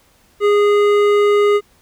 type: tone with hard clipping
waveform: sine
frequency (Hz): 412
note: G#4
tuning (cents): -14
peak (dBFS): -12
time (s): 0.4-1.61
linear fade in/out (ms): 50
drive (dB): 12
effects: pink hiss -54 dBFS RMS until 1.81 s